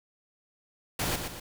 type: noise with echo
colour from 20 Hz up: pink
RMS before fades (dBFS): -30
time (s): 0.99-1.16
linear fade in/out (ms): 5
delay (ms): 120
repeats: 2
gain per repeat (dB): -6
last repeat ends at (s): 1.4
effects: none